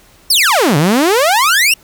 sawtooth exponential two-way sweep, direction down then up, 5500 to 137.2 to 2878 Hz, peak -5 dBFS, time 0.3-1.74 s, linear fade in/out 5 ms, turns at 0.77 s, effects pink hiss -46 dBFS RMS until 1.83 s

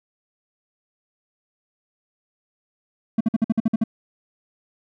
triangle tone bursts, 223.3 Hz, A3, 26 cents sharp, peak -13 dBFS, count 9, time 3.18-3.839 s, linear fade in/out 5 ms, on 27 ms, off 52 ms, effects none

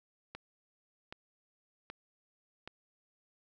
click train, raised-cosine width 0.3 ms, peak -27 dBFS, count 4, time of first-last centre 0.35-2.676 s, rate 1.29 Hz, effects none

